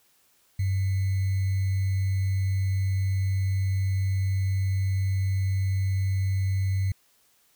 sine tone with sample-and-hold, 96 Hz, G2, 36 cents flat, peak -22 dBFS, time 0.59-6.92 s, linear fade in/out 5 ms, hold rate 2100 Hz, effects white hiss -64 dBFS RMS until 7.55 s

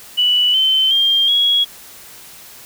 sine tone with pitch steps, 2960 / 3077 / 3198 / 3324 Hz, F#7 / G7 / G7 / G#7, 0 / -33 / +34 / +1 cents, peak -11 dBFS, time 0.17-1.65 s, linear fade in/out 20 ms, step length 370 ms, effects white hiss -39 dBFS RMS until 2.65 s

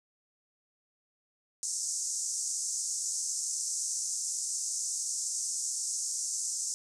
pink band-pass noise, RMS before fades -34 dBFS, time 1.63-6.74 s, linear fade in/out 0 ms, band 5800 to 8700 Hz, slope 48 dB/octave, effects none

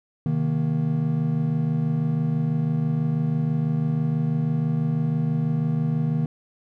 triangle tone cluster, 130.4 / 156.5 / 234.5 Hz, C3 / D#3 / A#3, -5 / +10 / +11 cents, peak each -26 / -20 / -26 dBFS, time 0.26-6.26 s, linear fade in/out 2 ms, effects none

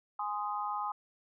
sine chord, Ab major, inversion none, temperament just, 830.6 / 1038.3 / 1245.9 Hz, Ab5 / C6 / Eb6, 0 / -14 / +2 cents, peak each -36 / -38 / -37 dBFS, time 0.19-0.92 s, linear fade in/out 5 ms, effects none

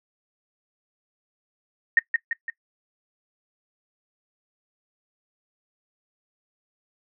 sine tone with echo, 1846 Hz, A#6, 17 cents flat, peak -13 dBFS, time 1.97-1.99 s, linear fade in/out 2 ms, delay 170 ms, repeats 3, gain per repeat -5 dB, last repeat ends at 2.5 s, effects noise-tail reverb RT60 0.1 s tail -19 dB re dry

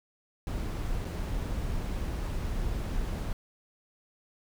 brown noise with dropouts, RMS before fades -32 dBFS, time 0.47-3.33 s, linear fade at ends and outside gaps 1 ms, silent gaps 1.047-1.051 s, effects none

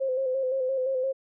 sine tone with vibrato, 523.3 Hz, C5, in tune, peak -24 dBFS, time 0-1.13 s, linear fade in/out 20 ms, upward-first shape square, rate 5.8 Hz, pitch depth 39 cents each way, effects none

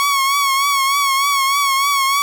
sawtooth tone with vibrato, 1108.7 Hz, C#6, in tune, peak -10 dBFS, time 0-2.22 s, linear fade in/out 0 ms, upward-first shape triangle, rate 3.3 Hz, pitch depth 59 cents each way, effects none

